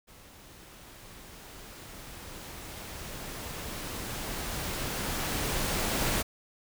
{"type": "noise with level ramp", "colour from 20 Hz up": "pink", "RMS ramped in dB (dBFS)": [-53, -28], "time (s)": [0.07, 6.23], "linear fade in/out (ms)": 20, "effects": []}